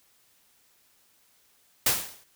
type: noise with exponential decay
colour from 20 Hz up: white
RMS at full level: -19 dBFS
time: 1.86-2.24 s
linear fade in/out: 5 ms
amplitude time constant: 81 ms
effects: white hiss -64 dBFS RMS until 2.35 s